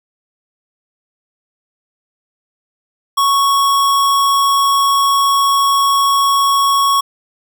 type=tone; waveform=square; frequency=1108.7 Hz; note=C#6; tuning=in tune; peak=-11 dBFS; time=3.17-7.01 s; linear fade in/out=10 ms; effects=none